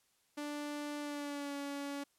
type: tone with pitch glide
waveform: sawtooth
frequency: 293.7 to 282.7 Hz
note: D4 to C#4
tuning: 0 to +34 cents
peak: -35 dBFS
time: 0.37-2.04 s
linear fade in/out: 10 ms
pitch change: -66 cents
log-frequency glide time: 1-1.55 s
effects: white hiss -74 dBFS RMS until 2.18 s + low-pass 12000 Hz 12 dB/octave